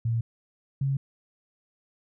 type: tone pair in turn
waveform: sine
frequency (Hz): 115.1 / 136.88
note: A#2 / C#3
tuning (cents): -22 / -22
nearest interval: minor third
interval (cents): 300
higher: second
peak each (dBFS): -23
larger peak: neither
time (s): 0.05-0.21 / 0.81-0.97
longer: neither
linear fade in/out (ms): 5
effects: none